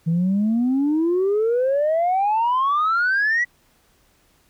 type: exponential sweep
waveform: sine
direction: up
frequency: 160 to 1975.5 Hz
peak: -15 dBFS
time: 0.06-3.45 s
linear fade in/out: 20 ms
effects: tanh soft clip ceiling -14 dBFS + pink hiss -60 dBFS RMS until 4.49 s